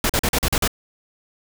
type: noise bursts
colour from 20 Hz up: pink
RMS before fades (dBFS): -19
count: 7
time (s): 0.04-0.677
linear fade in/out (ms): 2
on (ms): 55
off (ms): 42
effects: none